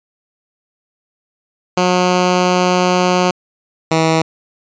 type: tone pair in turn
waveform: 10% pulse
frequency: 180.9 / 161.16 Hz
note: F#3 / E3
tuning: -39 / -39 cents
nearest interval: major second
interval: 200 cents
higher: first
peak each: -3 dBFS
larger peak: neither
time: 1.77-3.31 / 3.91-4.22 s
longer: first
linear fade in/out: 5 ms
effects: resampled to 16000 Hz